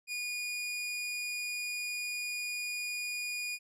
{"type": "tone", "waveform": "sawtooth", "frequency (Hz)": 2447, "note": "D#7", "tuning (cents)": -29, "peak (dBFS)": -31, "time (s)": [0.07, 3.59], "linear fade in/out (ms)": 50, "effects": ["low-pass 12000 Hz 12 dB/octave"]}